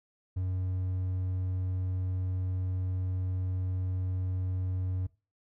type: tone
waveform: triangle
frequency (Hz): 92.5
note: F#2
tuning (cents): 0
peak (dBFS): -27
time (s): 0.36-5.07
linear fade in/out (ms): 10
effects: noise-tail reverb RT60 0.3 s tail -20 dB re dry